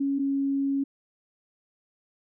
sine tone pair in turn, 277.2 / 275.9 Hz, C#4 / C#4, 0 / -8 cents, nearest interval unison, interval 8 cents, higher first, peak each -23 dBFS, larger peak neither, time 0-0.19 / 0.19-0.84 s, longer second, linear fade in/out 10 ms, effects none

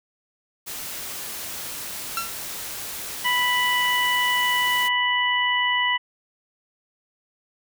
white noise, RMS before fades -33 dBFS, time 0.66-4.89 s, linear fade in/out 20 ms
sawtooth tone with exponential decay, 1357 Hz, E6, 50 cents sharp, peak -18 dBFS, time 2.17-2.4 s, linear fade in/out 2 ms, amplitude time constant 49 ms
harmonic tone, 987 Hz, B5, 1 cent flat, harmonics 1 / 2 / 3, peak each -24 / -22 / -25 dBFS, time 3.24-5.98 s, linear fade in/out 20 ms
effects none

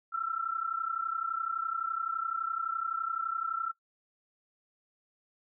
sine tone pair together, 1325.2 / 1357 Hz, E6 / E6, +9 / +50 cents, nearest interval unison, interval 41 cents, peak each -33 / -33 dBFS, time 0.12-3.72 s, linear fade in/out 20 ms, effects noise-tail reverb RT60 0.1 s tail -17 dB re dry

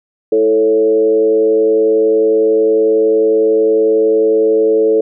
sine tone with frequency modulation, 440 Hz, A4, in tune, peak -8 dBFS, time 0.32-5.01 s, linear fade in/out 5 ms, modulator 111 Hz, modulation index 0.68, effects none

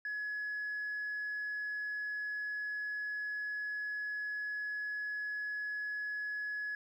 sine tone, 1691 Hz, G#6, 31 cents sharp, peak -34 dBFS, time 0.05-6.75 s, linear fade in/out 2 ms, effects tanh soft clip ceiling -33 dBFS + 12-bit

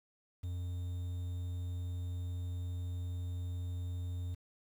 triangle tone with quantisation, 88.8 Hz, F2, 29 cents sharp, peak -34 dBFS, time 0.43-4.35 s, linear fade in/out 10 ms, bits 10, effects none

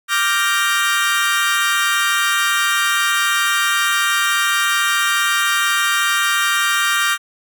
30% pulse chord, G minor seventh, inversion second, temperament equal, 1174.7 / 1396.9 / 1568 / 1864.7 Hz, D6 / F6 / G6 / Bb6, 0 / 0 / 0 / 0 cents, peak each -18 dBFS, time 0.08-7.18 s, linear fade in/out 50 ms, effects none

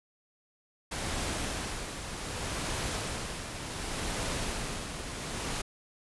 pink noise with tremolo, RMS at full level -33 dBFS, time 0.91-5.62 s, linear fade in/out 10 ms, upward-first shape sine, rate 0.67 Hz, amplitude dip 50%, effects resampled to 24000 Hz

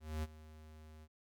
square tone with ADSR envelope, 77.78 Hz, D#2, in tune, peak -36 dBFS, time 0-1.08 s, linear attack 230 ms, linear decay 34 ms, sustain -18 dB, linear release 49 ms, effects none

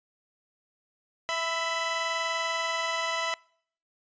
15% pulse tone pair together, 659.3 / 999.2 Hz, E5 / B5, 0 / +20 cents, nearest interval perfect fifth, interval 720 cents, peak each -24 dBFS, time 1.29-3.34 s, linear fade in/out 0 ms, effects noise-tail reverb RT60 0.6 s tail -25 dB re dry + resampled to 16000 Hz

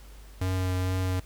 square tone with vibrato, 92.5 Hz, F#2, in tune, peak -26 dBFS, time 0.41-1.2 s, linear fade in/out 5 ms, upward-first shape triangle, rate 2.2 Hz, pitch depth 14 cents each way, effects added 50 Hz sine -45 dBFS peak until 1.25 s + pink hiss -55 dBFS RMS until 1.25 s

